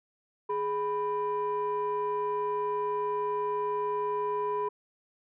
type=tone pair together; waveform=sine; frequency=416.2 / 990 Hz; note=G#4 / B5; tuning=+4 / +4 cents; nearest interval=octave + minor third; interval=1500 cents; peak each=-29 / -29 dBFS; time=0.49-4.69 s; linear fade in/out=10 ms; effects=tanh soft clip ceiling -23 dBFS